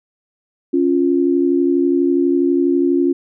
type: tone pair together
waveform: sine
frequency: 277 / 349.2 Hz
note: C#4 / F4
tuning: -1 / 0 cents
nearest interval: major third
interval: 401 cents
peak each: -15 dBFS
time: 0.73-3.13 s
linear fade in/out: 10 ms
effects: none